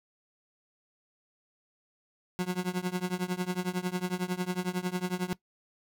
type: tone with tremolo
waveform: 30% pulse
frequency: 181.3 Hz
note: F#3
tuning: 35 cents flat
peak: -23 dBFS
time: 2.39-5.33 s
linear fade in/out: 0 ms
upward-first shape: triangle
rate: 11 Hz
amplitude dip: 95%
effects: noise-tail reverb RT60 0.1 s tail -19 dB re dry